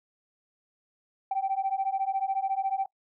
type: beating tone pair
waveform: sine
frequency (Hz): 769 / 783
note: G5 / G5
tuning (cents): -33 / -2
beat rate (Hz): 14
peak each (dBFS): -28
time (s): 1.31-2.86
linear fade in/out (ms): 5
effects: noise-tail reverb RT60 0.1 s tail -25 dB re dry + tanh soft clip ceiling -20 dBFS